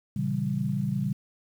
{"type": "chord", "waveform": "sine", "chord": "A# diminished seventh", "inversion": "none", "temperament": "equal", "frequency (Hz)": [116.54, 138.59, 164.81, 196], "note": ["A#2", "C#3", "E3", "G3"], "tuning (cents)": [0, 0, 0, 0], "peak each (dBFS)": [-34, -29, -34, -29], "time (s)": [0.16, 1.13], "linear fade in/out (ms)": 5, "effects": ["9-bit"]}